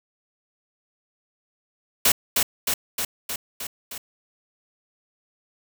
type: noise with echo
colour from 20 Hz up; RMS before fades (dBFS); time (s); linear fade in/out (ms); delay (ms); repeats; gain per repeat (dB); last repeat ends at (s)
white; -17; 2.05-2.12; 5; 310; 6; -3; 3.98
effects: none